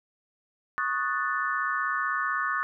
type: chord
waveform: sine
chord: D# half-diminished seventh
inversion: third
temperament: equal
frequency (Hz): 1108.7 / 1244.5 / 1480 / 1760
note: C#6 / D#6 / F#6 / A6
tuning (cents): 0 / 0 / 0 / 0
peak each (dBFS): -31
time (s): 0.78-2.63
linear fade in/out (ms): 0
effects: none